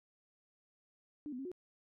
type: tone with pitch steps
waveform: sine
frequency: 296.3 / 249.3 / 269.8 / 363 Hz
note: D4 / B3 / C#4 / F#4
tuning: +15 / +16 / -47 / -33 cents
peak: -40 dBFS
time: 1.26-1.516 s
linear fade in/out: 0 ms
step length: 64 ms
effects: none